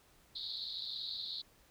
pink band-pass noise, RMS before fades -42 dBFS, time 0.35-1.42 s, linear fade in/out 10 ms, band 3700 to 4400 Hz, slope 96 dB/octave, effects pink hiss -66 dBFS RMS until 1.7 s

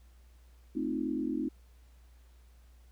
sine chord, F dominant seventh, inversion first, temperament equal, 220 / 261.6 / 311.1 / 349.2 Hz, A3 / C4 / Eb4 / F4, 0 / 0 / 0 / 0 cents, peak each -38 / -34 / -34 / -40 dBFS, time 0.75-1.49 s, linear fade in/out 10 ms, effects added 60 Hz sine -55 dBFS peak until 2.91 s + pink hiss -69 dBFS RMS until 2.91 s

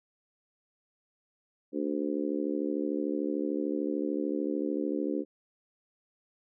harmonic tone, 73.42 Hz, D2, in tune, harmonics 3 / 4 / 5 / 6 / 7, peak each -37 / -31 / -35 / -38 / -38 dBFS, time 1.72-5.25 s, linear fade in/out 50 ms, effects none

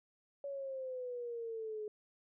sine exponential sweep, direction down, 565 to 420.8 Hz, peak -39 dBFS, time 0.44-1.88 s, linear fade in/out 2 ms, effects none

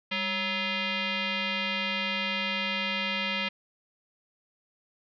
sine tone with frequency modulation, 200 Hz, G3, 35 cents sharp, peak -27 dBFS, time 0.11-3.49 s, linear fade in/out 10 ms, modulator 752 Hz, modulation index 4.5, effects none

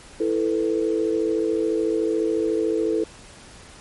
sine chord, E suspended fourth, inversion none, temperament equal, 329.6 / 440 / 493.9 Hz, E4 / A4 / B4, 0 / 0 / 0 cents, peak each -23 / -22 / -28 dBFS, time 0.2-3.04 s, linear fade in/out 5 ms, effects pink hiss -45 dBFS RMS until 3.8 s + MP3 48 kbps

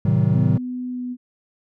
triangle chord, A diminished seventh, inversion none, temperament just, 110 / 132 / 158.4 / 190.08 Hz, A2 / C3 / Eb3 / Gb3, 0 / +16 / +31 / +47 cents, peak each -18 / -18 / -18 / -20 dBFS, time 0.05-0.58 s, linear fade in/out 5 ms
sine tone with pitch glide, 250 to 248 Hz, B3 to B3, +21 to +7 cents, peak -25 dBFS, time 0.32-1.17 s, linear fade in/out 50 ms, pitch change -14 cents, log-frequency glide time 0.91-1.02 s
effects none

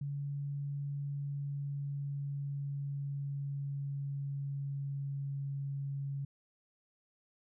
sine tone with pitch glide, 141.9 to 139.14 Hz, C#3 to C#3, +41 to +7 cents, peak -35 dBFS, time 0.01-6.25 s, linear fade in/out 5 ms, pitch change -34 cents, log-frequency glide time 1-5.42 s, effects none

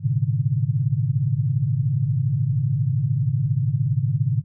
sine tone cluster, 106.2 / 119 / 136.1 / 153.4 Hz, G#2 / A#2 / C#3 / D#3, +39 / +36 / -31 / -24 cents, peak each -25 / -24 / -22 / -26 dBFS, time 0-4.44 s, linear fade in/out 50 ms, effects none

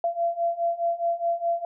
sine beating tone pair, 679 / 683.8 Hz, F5 / F5, -49 / -37 cents, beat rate 4.8 Hz, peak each -27 / -25 dBFS, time 0.04-1.65 s, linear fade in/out 2 ms, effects none

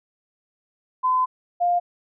sine tone pair in turn, 1019 / 703.3 Hz, C6 / F5, -46 / +12 cents, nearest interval tritone, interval 642 cents, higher first, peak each -17 dBFS, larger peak neither, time 1.03-1.26 / 1.6-1.8 s, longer first, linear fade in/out 20 ms, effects none

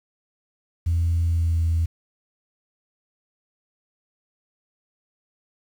sine tone with pitch glide, 84.2 to 82.71 Hz, E2 to E2, +37 to +6 cents, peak -17 dBFS, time 0.86-1.86 s, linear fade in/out 10 ms, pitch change -31 cents, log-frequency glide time 1.24-1.6 s, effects tanh soft clip ceiling -15 dBFS + 8-bit

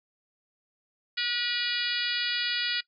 harmonic tone, 483.4 Hz, B4, 37 cents flat, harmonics 3 / 4 / 5 / 6 / 7 / 8 / 9 / 10, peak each -35 / -35 / -35 / -35 / -35 / -35 / -35 / -35 dBFS, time 1.17-2.81 s, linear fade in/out 10 ms, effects noise-tail reverb RT60 0.1 s tail -20 dB re dry

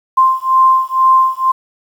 sine beating tone pair, 1046.5 / 1048.6 Hz, C6 / C6, 0 / +3 cents, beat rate 2.1 Hz, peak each -11 dBFS, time 0.17-1.52 s, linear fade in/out 10 ms, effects 7-bit

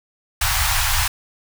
pink band-stop noise, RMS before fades -19 dBFS, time 0.41-1.08 s, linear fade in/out 5 ms, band 110 to 770 Hz, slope 48 dB/octave, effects none

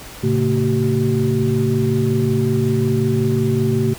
sine tone cluster, 112.4 / 137.8 / 226.1 / 380.4 Hz, A2 / C#3 / A3 / F#4, +37 / -10 / +47 / +48 cents, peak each -20 dBFS, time 0.23-3.94 s, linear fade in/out 10 ms, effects pink hiss -36 dBFS RMS until 3.98 s

